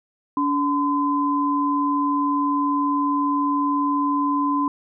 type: tone pair together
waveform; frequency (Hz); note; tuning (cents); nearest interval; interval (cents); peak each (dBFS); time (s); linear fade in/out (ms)
sine; 286.5 / 1021; D4 / C6; -43 / -43; octave + minor seventh; 2200; -21; 0.37-4.68; 2
effects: none